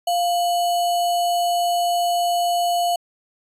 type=tone with sample-and-hold; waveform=sine; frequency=698.5 Hz; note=F5; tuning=in tune; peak=-17 dBFS; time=0.07-2.96 s; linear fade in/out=5 ms; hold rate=3675 Hz; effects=resampled to 32000 Hz